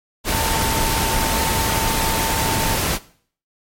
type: tone in noise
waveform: sine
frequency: 896 Hz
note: A5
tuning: 31 cents sharp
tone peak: -23 dBFS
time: 0.3-2.78 s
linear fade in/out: 50 ms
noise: pink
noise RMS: -20 dBFS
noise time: 0.24-2.99 s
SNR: -6 dB
effects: noise-tail reverb RT60 0.5 s tail -17 dB re dry + MP3 64 kbps